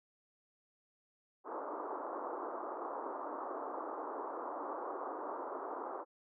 white band-pass noise, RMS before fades -42 dBFS, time 1.44-6.05 s, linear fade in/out 50 ms, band 290 to 1200 Hz, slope 48 dB/octave, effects none

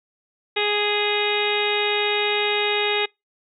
harmonic tone, 415.3 Hz, G#4, in tune, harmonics 1 / 2 / 3 / 4 / 5 / 6 / 7 / 8 / 9, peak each -24 / -28 / -34 / -32 / -28 / -27 / -31 / -33 / -27 dBFS, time 0.56-3.06 s, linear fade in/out 10 ms, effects noise-tail reverb RT60 0.2 s tail -26 dB re dry

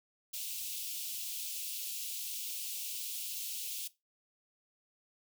white high-pass noise, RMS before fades -40 dBFS, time 0.33-3.88 s, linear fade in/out 10 ms, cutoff 2600 Hz, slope 48 dB/octave, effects noise-tail reverb RT60 0.2 s tail -17 dB re dry

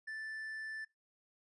triangle tone, 1760 Hz, A6, in tune, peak -39 dBFS, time 0.07-0.85 s, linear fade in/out 10 ms, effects noise-tail reverb RT60 0.2 s tail -22 dB re dry + resampled to 24000 Hz

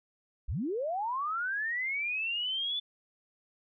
sine linear sweep, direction up, 33.4 to 3494 Hz, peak -30 dBFS, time 0.48-2.8 s, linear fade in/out 10 ms, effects none

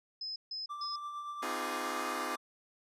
sine tone bursts, 5100 Hz, D#8, 42 cents sharp, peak -37 dBFS, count 3, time 0.21-0.96 s, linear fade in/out 5 ms, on 150 ms, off 150 ms
triangle tone with tremolo, 1175 Hz, D6, 1 cent sharp, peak -35 dBFS, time 0.69-2.37 s, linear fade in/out 20 ms, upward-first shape triangle, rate 8.7 Hz, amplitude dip 45%
10% pulse chord, F minor seventh, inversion second, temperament equal with one note detuned, 255.5 / 311.1 / 349.2 / 415.3 Hz, C4 / Eb4 / F4 / Ab4, -41 / 0 / 0 / 0 cents, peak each -33 dBFS, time 1.42-2.36 s, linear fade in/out 10 ms
effects resampled to 32000 Hz

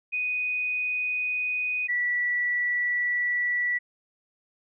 sine tone pair in turn, 2489 / 1953.4 Hz, D#7 / B6, 0 / -20 cents, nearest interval major third, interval 420 cents, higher first, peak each -25 / -23 dBFS, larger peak second, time 0.12-1.88 / 1.88-3.79 s, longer second, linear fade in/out 20 ms, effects none

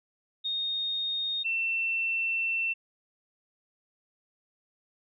sine tone pair in turn, 3702 / 2690 Hz, A#7 / E7, -13 / +34 cents, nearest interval tritone, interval 553 cents, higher first, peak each -28 / -26 dBFS, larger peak second, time 0.44-1.44 / 1.44-2.74 s, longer second, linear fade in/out 20 ms, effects none

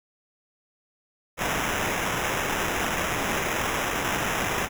white noise with sample-and-hold, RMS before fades -27 dBFS, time 1.37-4.69 s, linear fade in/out 50 ms, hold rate 4410 Hz, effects none

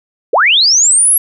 sine linear sweep, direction up, 372.4 to 11440 Hz, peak -6 dBFS, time 0.33-1.18 s, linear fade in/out 5 ms, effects none

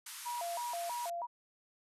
white band-pass noise, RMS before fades -47 dBFS, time 0.06-1.1 s, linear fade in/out 5 ms, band 880 to 13000 Hz, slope 96 dB/octave
sine tone with vibrato, 814 Hz, G#5, 35 cents flat, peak -36 dBFS, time 0.25-1.27 s, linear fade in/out 20 ms, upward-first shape square, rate 3.1 Hz, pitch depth 290 cents each way
effects none

